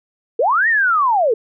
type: linear two-way sweep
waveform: sine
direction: up then down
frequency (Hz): 413.3 to 1895 to 413.3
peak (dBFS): -12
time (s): 0.39-1.34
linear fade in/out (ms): 5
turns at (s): 0.68
effects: none